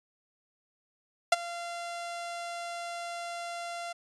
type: tone with ADSR envelope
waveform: sawtooth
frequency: 689 Hz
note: F5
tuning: 24 cents flat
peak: -13 dBFS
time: 1.32-3.93 s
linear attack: 5 ms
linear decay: 25 ms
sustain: -19 dB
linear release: 11 ms
effects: resampled to 22050 Hz